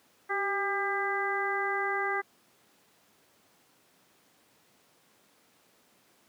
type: harmonic tone with a mistuned harmonic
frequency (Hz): 400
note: G4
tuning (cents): +35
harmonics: 1 / 2 / 3 / 4 / 5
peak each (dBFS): -34 / -34 / -34 / -34 / -34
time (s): 0.29-2.22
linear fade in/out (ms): 20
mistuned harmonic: 1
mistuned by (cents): -43
effects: pink hiss -64 dBFS RMS until 6.28 s + high-pass 200 Hz 12 dB/octave